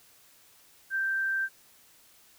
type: tone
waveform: sine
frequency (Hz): 1568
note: G6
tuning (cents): 0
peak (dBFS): -26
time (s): 0.9-1.49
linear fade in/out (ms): 50
effects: white hiss -59 dBFS RMS until 2.38 s